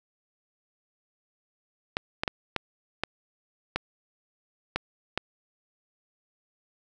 clicks, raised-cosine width 0.3 ms, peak -10 dBFS, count 8, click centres 1.969 / 2.235 / 2.278 / 2.563 / 3.036 / 3.76 / 4.76 / 5.176 s, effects none

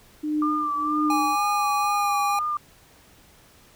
sine tone with tremolo, 302.7 Hz, D#4, 48 cents flat, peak -20 dBFS, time 0.23-1.36 s, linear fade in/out 10 ms, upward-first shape triangle, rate 1.5 Hz, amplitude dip 100%
sine tone with vibrato, 1184 Hz, D6, 14 cents sharp, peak -23 dBFS, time 0.42-2.57 s, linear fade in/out 2 ms, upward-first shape sine, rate 2.1 Hz, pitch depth 45 cents each way
square tone with pitch glide, 825 to 815.1 Hz, G#5 to G#5, -12 to -33 cents, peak -24 dBFS, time 1.1-2.39 s, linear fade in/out 2 ms, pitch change -21 cents, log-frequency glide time 1.85-2.08 s
effects pink hiss -54 dBFS RMS until 3.75 s

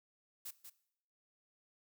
blue noise with echo, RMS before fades -45 dBFS, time 0.45-0.51 s, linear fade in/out 10 ms, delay 190 ms, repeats 1, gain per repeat -7 dB, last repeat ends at 0.7 s, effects noise-tail reverb RT60 0.7 s tail -18 dB re dry

